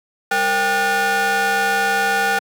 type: ring-modulated tone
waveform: 35% pulse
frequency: 329.6 Hz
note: E4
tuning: in tune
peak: -11 dBFS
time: 0.31-2.39 s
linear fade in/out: 5 ms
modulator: 1120 Hz
effects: high-pass 200 Hz 12 dB/octave